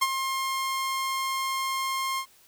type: tone with ADSR envelope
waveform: sawtooth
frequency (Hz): 1065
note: C6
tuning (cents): +30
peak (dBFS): -15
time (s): 0.01-2.26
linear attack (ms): 14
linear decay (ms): 39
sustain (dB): -8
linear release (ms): 79
effects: white hiss -58 dBFS RMS until 2.47 s